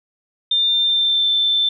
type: tone with pitch glide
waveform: sine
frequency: 3601 to 3545 Hz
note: A7 to A7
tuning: +39 to +12 cents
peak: -14 dBFS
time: 0.51-1.69 s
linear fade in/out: 5 ms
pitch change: -27 cents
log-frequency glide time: 0.79-1.3 s
effects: none